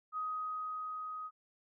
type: tone with level ramp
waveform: sine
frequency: 1255 Hz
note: D#6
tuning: 15 cents sharp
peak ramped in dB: -34 to -40 dBFS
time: 0.12-1.31 s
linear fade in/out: 50 ms
effects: none